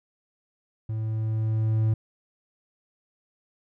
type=tone with level ramp; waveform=triangle; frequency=110 Hz; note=A2; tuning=in tune; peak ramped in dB=-25 to -17 dBFS; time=0.89-1.94 s; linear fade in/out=5 ms; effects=none